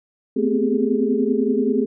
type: tone cluster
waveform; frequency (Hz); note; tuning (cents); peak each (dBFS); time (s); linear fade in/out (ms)
sine; 221.2 / 248.4 / 258.9 / 398.7 / 423.9; A3 / B3 / C4 / G4 / G#4; +9 / +10 / -18 / +29 / +35; -23; 0.36-1.86; 10
effects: none